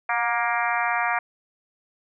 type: harmonic tone with a mistuned harmonic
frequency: 235.1 Hz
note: A#3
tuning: 15 cents sharp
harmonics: 3 / 4 / 5 / 6 / 7 / 8 / 9 / 10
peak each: -27 / -28 / -29 / -30 / -30 / -31 / -32 / -32 dBFS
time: 0.09-1.19 s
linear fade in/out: 5 ms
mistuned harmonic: 3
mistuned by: +32 cents
effects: none